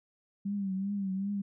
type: tone with vibrato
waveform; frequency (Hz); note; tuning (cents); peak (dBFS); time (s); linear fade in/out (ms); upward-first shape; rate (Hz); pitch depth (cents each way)
sine; 196; G3; 0; -30; 0.45-1.42; 10; triangle; 2.6; 80
effects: none